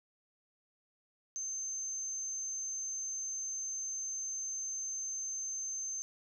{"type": "tone", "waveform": "sine", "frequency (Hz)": 6270, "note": "G8", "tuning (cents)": -1, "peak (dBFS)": -36, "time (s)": [1.36, 6.02], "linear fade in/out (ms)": 0, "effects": []}